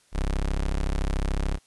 30% pulse tone, 33.68 Hz, C#1, 49 cents flat, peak -21 dBFS, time 0.12-1.59 s, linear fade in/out 50 ms, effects white hiss -62 dBFS RMS until 1.66 s + resampled to 24000 Hz

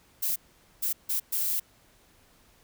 violet noise bursts at uneven times, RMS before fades -28 dBFS, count 4, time 0.22-0.36 / 0.82-0.93 / 1.09-1.2 / 1.32-1.6 s, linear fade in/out 10 ms, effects pink hiss -61 dBFS RMS until 2.63 s

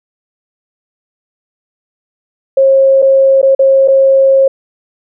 sine tone with dropouts, 539 Hz, C#5, 49 cents flat, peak -4 dBFS, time 2.57-4.48 s, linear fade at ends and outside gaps 5 ms, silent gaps 3.02-3.024 / 3.416-3.428 / 3.55-3.592 / 3.877-3.882 s, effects none

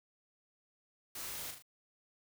white noise with echo, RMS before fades -44 dBFS, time 1.15-1.51 s, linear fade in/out 5 ms, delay 38 ms, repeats 3, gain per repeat -5 dB, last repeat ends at 1.624 s, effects none

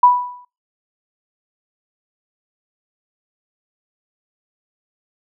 sine tone with exponential decay, 985 Hz, B5, 5 cents flat, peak -4 dBFS, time 0.03-0.45 s, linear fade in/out 5 ms, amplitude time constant 90 ms, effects noise-tail reverb RT60 0.3 s tail -24 dB re dry

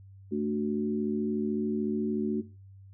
sine chord, D major, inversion second, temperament equal, 220 / 293.7 / 370 Hz, A3 / D4 / F#4, 0 / 0 / 0 cents, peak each -30 / -33 / -31 dBFS, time 0.31-2.42 s, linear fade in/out 20 ms, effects noise-tail reverb RT60 0.3 s tail -17 dB re dry + added 97 Hz sine -48 dBFS peak until 2.93 s

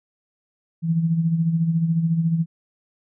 sine tone with tremolo, 164.81 Hz, E3, in tune, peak -15 dBFS, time 0.82-2.46 s, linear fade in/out 50 ms, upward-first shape sine, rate 14 Hz, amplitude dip 55%, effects none

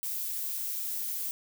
violet noise, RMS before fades -34 dBFS, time 0.03-1.31 s, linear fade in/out 0 ms, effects none

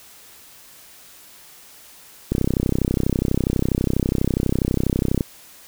click train, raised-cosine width 3 ms, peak -6 dBFS, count 94, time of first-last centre 2.32-5.208 s, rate 32.2 Hz, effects white hiss -46 dBFS RMS until 5.67 s

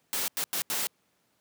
white noise bursts at uneven times, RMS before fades -30 dBFS, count 4, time 0.13-0.28 / 0.37-0.44 / 0.53-0.62 / 0.7-0.87 s, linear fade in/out 0 ms, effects pink hiss -71 dBFS RMS until 1.4 s + high-pass 150 Hz 12 dB/octave

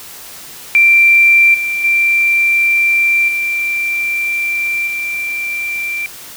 sine tone with level steps, 2357 Hz, D7, 6 cents sharp, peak -5 / -15 / -9 / -14 / -17 dBFS, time 0.75-6.06 s, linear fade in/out 0 ms, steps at 1.54 / 1.84 / 3.28 / 4.87 s, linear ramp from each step 5 ms, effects white hiss -33 dBFS RMS until 6.36 s

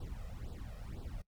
brown noise with flanger, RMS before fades -44 dBFS, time 0-1.22 s, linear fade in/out 5 ms, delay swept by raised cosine 0.22 to 1.62 ms, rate 2 Hz, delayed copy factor +1, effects noise-tail reverb RT60 0.1 s tail -20 dB re dry

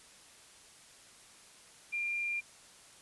sine tone, 2392 Hz, D7, 31 cents sharp, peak -32 dBFS, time 1.92-2.41 s, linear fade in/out 20 ms, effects white hiss -57 dBFS RMS until 3.01 s + resampled to 24000 Hz

